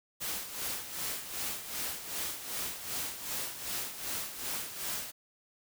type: noise with tremolo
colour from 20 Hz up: white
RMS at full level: -35 dBFS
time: 0.2-5.12 s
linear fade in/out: 20 ms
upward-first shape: sine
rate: 2.6 Hz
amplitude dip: 65%
effects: none